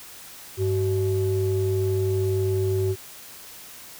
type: tone pair together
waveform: sine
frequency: 99.57 / 378.1 Hz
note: G2 / F#4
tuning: +28 / +38 cents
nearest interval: octave + major seventh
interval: 2310 cents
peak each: -22 dBFS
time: 0.57-2.96 s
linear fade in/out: 50 ms
effects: tanh soft clip ceiling -15 dBFS + white hiss -43 dBFS RMS until 3.99 s